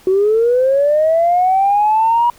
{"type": "linear sweep", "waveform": "sine", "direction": "up", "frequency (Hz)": [367.9, 964], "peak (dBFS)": -9, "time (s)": [0.07, 2.3], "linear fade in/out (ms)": 2, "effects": ["tanh soft clip ceiling -5 dBFS", "pink hiss -46 dBFS RMS until 2.38 s"]}